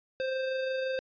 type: tone with amplitude modulation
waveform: square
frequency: 524 Hz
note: C5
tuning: 2 cents sharp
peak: -29 dBFS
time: 0.2-0.99 s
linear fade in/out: 0 ms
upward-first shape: sine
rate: 25.8 Hz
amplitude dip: 25%
effects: resampled to 11025 Hz